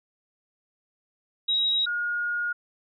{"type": "tone pair in turn", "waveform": "sine", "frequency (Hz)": [3823, 1432], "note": ["A#7", "F6"], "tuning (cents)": [43, 43], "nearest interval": "octave + perfect fourth", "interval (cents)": 1700, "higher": "first", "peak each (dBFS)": [-21, -25], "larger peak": "first", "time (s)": [[1.48, 1.86], [1.86, 2.53]], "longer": "second", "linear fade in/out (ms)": 10, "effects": []}